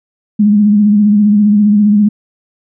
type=tone with vibrato; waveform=sine; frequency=207.7 Hz; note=G#3; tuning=in tune; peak=-5 dBFS; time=0.39-2.09 s; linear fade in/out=10 ms; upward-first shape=sine; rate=15 Hz; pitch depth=45 cents each way; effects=none